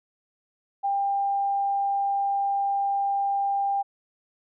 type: tone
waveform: sine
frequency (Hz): 796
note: G5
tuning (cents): +26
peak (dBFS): -22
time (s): 0.83-3.83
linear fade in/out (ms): 20
effects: none